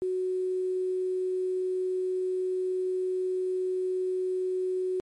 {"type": "tone with quantisation", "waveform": "sine", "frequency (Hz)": 370, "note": "F#4", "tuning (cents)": 0, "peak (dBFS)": -26, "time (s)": [0.02, 5], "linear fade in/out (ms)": 0, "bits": 9, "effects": ["MP3 48 kbps"]}